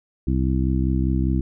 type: harmonic tone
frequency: 65 Hz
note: C2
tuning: 11 cents flat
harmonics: 1 / 2 / 3 / 4 / 5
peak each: -21 / -24 / -26 / -27 / -28 dBFS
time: 0.27-1.41 s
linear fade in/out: 5 ms
effects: none

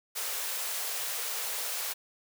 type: high-pass noise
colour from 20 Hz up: white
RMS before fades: -34 dBFS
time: 0.15-1.94 s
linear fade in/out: 20 ms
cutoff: 410 Hz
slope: 96 dB/octave
effects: none

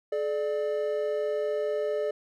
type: tone pair together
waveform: triangle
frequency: 427.8 / 592.4 Hz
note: A4 / D5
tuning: -49 / +15 cents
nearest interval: tritone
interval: 564 cents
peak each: -27 dBFS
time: 0.12-2.11 s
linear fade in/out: 5 ms
effects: none

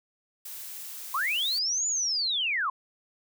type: noise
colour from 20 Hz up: blue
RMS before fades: -40 dBFS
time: 0.45-1.59 s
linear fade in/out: 5 ms
type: linear two-way sweep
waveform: sine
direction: up then down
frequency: 988 to 7040 to 988 Hz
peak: -25 dBFS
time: 1.14-2.7 s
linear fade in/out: 5 ms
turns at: 1.87 s
effects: none

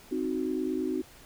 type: chord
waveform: sine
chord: C diminished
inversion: none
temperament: equal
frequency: 261.6 / 311.1 / 370 Hz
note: C4 / Eb4 / Gb4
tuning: 0 / 0 / 0 cents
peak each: -32 dBFS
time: 0.11-1.02 s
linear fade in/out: 10 ms
effects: pink hiss -53 dBFS RMS until 1.25 s

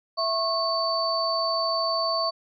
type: tone cluster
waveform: sine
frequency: 660 / 1093 / 4533 Hz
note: E5 / C#6 / C#8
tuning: +2 / -25 / +38 cents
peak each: -27 dBFS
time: 0.17-2.31 s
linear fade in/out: 20 ms
effects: none

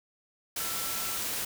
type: tone in noise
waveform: sine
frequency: 1342 Hz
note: E6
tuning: 31 cents sharp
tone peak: -43 dBFS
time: 0.6-1.17 s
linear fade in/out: 5 ms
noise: white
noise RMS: -33 dBFS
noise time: 0.56-1.45 s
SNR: -13 dB
effects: none

